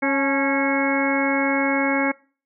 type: harmonic tone with a mistuned harmonic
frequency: 274 Hz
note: C#4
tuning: 20 cents flat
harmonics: 1 / 2 / 3 / 4 / 5 / 6 / 7 / 8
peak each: -22 / -25 / -28 / -32 / -32 / -28 / -34 / -25 dBFS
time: 0.02-2.12 s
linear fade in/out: 10 ms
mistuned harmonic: 3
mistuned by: +55 cents
effects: noise-tail reverb RT60 0.4 s tail -23 dB re dry